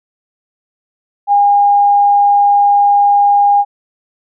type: tone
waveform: sine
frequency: 812 Hz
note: G#5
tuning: 39 cents flat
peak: -6 dBFS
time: 1.27-3.65 s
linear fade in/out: 50 ms
effects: none